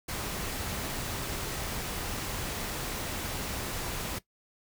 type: noise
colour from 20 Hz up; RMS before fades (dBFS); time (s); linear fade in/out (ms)
pink; -35; 0.08-4.19; 10
effects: noise-tail reverb RT60 0.1 s tail -17 dB re dry